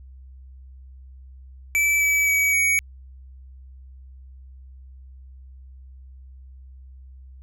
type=tone with pitch steps; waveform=square; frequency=2313 / 2292 / 2271 / 2250 Hz; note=D7 / D7 / C#7 / C#7; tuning=-27 / -43 / +41 / +25 cents; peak=-18 dBFS; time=1.75-2.79 s; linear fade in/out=0 ms; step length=260 ms; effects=added 65 Hz sine -41 dBFS peak until 7.42 s